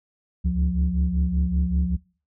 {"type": "tone cluster", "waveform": "sine", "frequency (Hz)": [68, 73.2, 178.4], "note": ["C#2", "D2", "F3"], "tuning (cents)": [-33, -5, 37], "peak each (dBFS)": -23, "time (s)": [0.44, 1.97], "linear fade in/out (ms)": 20, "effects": ["noise-tail reverb RT60 0.4 s tail -24 dB re dry", "tanh soft clip ceiling -12 dBFS"]}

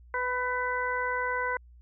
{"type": "harmonic tone with a mistuned harmonic", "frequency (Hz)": 498.1, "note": "B4", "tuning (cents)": 15, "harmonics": [1, 2, 3, 4], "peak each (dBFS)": [-34, -31, -32, -35], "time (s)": [0.14, 1.57], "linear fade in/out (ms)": 2, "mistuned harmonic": 3, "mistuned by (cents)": 17, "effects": ["added 60 Hz sine -50 dBFS peak until 1.81 s"]}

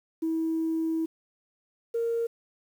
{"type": "tone pair in turn", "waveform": "sine", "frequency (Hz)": [323.6, 463.7], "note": ["E4", "A#4"], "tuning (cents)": [-32, -9], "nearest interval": "tritone", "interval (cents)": 623, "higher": "second", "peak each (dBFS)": -24, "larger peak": "neither", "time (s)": [[0.22, 1.06], [1.94, 2.27]], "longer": "first", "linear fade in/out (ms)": 10, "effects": ["tanh soft clip ceiling -21 dBFS", "9-bit"]}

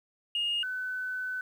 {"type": "tone pair in turn", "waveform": "sine", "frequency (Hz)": [2847, 1508.1], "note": ["F7", "F#6"], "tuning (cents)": [33, 33], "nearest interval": "major seventh", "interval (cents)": 1100, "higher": "first", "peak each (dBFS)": [-26, -31], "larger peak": "first", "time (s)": [[0.35, 0.63], [0.63, 1.41]], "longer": "second", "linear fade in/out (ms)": 2, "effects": ["tanh soft clip ceiling -23 dBFS", "10-bit"]}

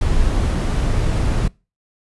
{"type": "noise", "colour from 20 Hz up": "brown", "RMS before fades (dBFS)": -17, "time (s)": [0.01, 1.48], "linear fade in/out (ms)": 5, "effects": ["noise-tail reverb RT60 0.3 s tail -25 dB re dry", "resampled to 24000 Hz"]}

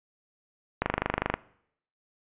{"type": "click train", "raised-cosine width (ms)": 0.5, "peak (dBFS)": -9, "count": 14, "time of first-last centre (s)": [0.82, 1.34], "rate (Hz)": 25, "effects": ["noise-tail reverb RT60 0.7 s tail -21 dB re dry", "resampled to 8000 Hz"]}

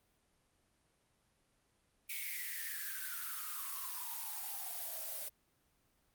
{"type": "noise with high-pass filter sweep", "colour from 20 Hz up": "blue", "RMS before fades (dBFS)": -42, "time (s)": [2.09, 5.29], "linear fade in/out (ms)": 10, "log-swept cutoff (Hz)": [2300, 560], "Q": 9.4, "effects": ["pink hiss -75 dBFS RMS until 6.14 s", "Opus 32 kbps"]}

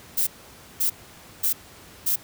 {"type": "noise bursts", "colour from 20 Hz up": "violet", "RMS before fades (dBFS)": -22, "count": 4, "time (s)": [0.17, 2.16], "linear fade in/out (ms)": 10, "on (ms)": 100, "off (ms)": 530, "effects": ["pink hiss -47 dBFS RMS until 2.23 s", "high-pass 60 Hz 12 dB/octave"]}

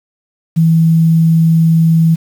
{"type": "tone with quantisation", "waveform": "sine", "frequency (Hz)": 163.4, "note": "E3", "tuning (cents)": -15, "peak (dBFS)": -6, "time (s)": [0.56, 2.16], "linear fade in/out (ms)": 20, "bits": 6, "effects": []}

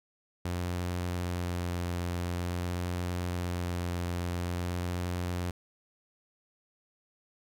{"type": "tone with vibrato", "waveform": "sawtooth", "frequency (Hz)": 88.2, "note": "F2", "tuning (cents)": 18, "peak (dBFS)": -27, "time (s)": [0.45, 5.51], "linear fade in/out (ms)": 5, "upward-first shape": "sine", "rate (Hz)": 0.48, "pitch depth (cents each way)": 12, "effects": []}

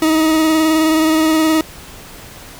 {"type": "tone with vibrato", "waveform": "40% pulse", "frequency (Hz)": 316.2, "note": "D#4", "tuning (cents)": 28, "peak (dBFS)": -10, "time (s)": [0.02, 1.61], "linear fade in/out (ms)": 2, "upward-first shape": "sine", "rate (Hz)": 19, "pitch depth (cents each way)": 25, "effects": ["pink hiss -36 dBFS RMS until 2.59 s"]}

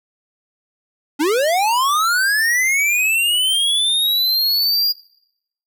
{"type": "linear sweep", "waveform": "square", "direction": "up", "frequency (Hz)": [273.7, 4866], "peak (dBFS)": -15, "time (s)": [1.19, 4.93], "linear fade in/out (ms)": 20, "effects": ["noise-tail reverb RT60 0.8 s tail -24 dB re dry"]}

